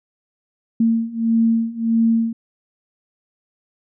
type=beating tone pair; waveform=sine; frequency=226.8 / 228.4 Hz; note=A#3 / A#3; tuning=-47 / -35 cents; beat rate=1.6 Hz; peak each=-19 / -17 dBFS; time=0.8-2.33 s; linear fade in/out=5 ms; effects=none